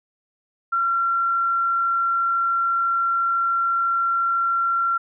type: tone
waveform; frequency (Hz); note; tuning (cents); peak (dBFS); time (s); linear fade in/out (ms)
sine; 1367; F6; -37; -18; 0.72-4.98; 10
effects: none